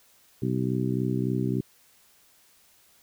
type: harmonic tone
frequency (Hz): 63.5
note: B1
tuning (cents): +49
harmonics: 2 / 3 / 4 / 5 / 6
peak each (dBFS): -28 / -30 / -31 / -32 / -33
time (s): 0.42-1.61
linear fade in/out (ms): 5
effects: white hiss -60 dBFS RMS until 3.02 s